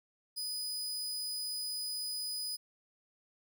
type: tone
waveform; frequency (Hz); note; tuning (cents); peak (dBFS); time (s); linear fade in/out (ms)
sawtooth; 4978; D#8; 0; -33; 0.36-2.57; 20
effects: none